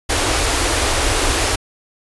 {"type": "band-stop noise", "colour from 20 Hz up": "pink", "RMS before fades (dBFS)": -17, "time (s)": [0.09, 1.56], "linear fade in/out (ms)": 10, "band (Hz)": [110, 270], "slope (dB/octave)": 48, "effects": ["resampled to 24000 Hz"]}